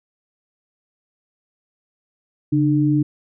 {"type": "tone pair together", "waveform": "sine", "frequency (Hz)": [141.58, 300], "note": ["C#3", "D4"], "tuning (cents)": [37, 37], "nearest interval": "octave + minor second", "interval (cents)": 1300, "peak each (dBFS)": [-18, -16], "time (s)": [2.52, 3.03], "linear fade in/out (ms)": 10, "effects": []}